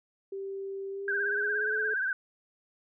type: tone with pitch glide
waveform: sine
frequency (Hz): 390.8 to 431.1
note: G4 to A4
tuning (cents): -5 to -35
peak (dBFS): -34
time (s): 0.32-1.94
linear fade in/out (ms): 5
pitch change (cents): +170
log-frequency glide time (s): 0.9-1.76
type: tone with vibrato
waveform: sine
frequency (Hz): 1564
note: G6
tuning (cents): -4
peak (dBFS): -27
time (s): 1.08-2.13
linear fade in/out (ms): 2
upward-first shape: triangle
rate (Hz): 17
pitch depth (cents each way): 93
effects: none